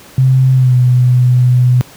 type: tone with pitch glide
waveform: sine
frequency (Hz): 130.81 to 124.9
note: C3 to B2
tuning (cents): 0 to +20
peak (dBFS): -5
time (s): 0.18-1.81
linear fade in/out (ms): 0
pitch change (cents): -80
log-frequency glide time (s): 0.53-0.76
effects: pink hiss -38 dBFS RMS until 1.96 s + high-pass 80 Hz 12 dB/octave